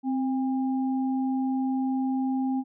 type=tone pair together; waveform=sine; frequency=261.5 / 806.6 Hz; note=C4 / G5; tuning=-1 / +49 cents; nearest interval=octave + minor sixth; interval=1950 cents; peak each=-24 / -35 dBFS; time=0.03-2.64 s; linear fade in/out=50 ms; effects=none